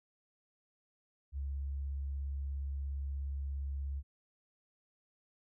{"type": "tone with vibrato", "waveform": "sine", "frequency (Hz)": 69.3, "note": "C#2", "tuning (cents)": 0, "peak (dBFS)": -35, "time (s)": [1.32, 4.03], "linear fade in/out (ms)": 50, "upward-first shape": "triangle", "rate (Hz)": 17, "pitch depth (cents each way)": 17, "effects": []}